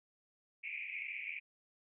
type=band-pass noise; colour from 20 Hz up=pink; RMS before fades=-43 dBFS; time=0.63-1.4 s; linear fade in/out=20 ms; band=2200 to 2500 Hz; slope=96 dB/octave; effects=none